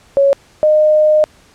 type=tone pair in turn; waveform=sine; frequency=555 / 612.6 Hz; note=C#5 / D#5; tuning=+2 / -27 cents; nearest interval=major second; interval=171 cents; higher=second; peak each=-7 dBFS; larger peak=neither; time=0.17-0.33 / 0.63-1.24 s; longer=second; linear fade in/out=0 ms; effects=pink hiss -48 dBFS RMS until 1.54 s + low-pass 9000 Hz 12 dB/octave